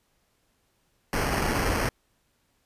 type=noise with sample-and-hold; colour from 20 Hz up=pink; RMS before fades=-26 dBFS; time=1.13-1.89 s; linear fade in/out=2 ms; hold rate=3675 Hz; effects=pink hiss -70 dBFS RMS until 2.65 s + resampled to 32000 Hz